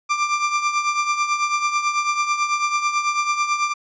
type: tone with tremolo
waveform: 30% pulse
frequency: 1185 Hz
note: D6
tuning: 15 cents sharp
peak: -13 dBFS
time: 0.09-3.74 s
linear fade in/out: 20 ms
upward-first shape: triangle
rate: 9.1 Hz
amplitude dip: 70%
effects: resampled to 16000 Hz